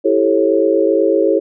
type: chord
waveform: sine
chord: A dominant seventh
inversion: second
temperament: equal with one note detuned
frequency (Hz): 329.6 / 392 / 440 / 544.5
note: E4 / G4 / A4 / C#5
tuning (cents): 0 / 0 / 0 / -31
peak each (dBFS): -16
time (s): 0.04-1.4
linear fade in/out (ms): 20
effects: none